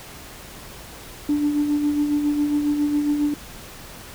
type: tone with tremolo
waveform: sine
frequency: 293.7 Hz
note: D4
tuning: in tune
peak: -15 dBFS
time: 1.29-3.34 s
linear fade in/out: 2 ms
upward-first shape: sine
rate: 7.3 Hz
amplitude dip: 50%
effects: tanh soft clip ceiling -13 dBFS + pink hiss -40 dBFS RMS until 4.14 s